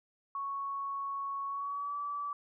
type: tone with pitch glide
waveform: sine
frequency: 1108.7 to 1153.8 Hz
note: C#6 to D6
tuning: 0 to -31 cents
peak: -34 dBFS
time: 0.35-2.33 s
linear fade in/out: 2 ms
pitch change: +69 cents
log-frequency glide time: 1.47-1.96 s
effects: none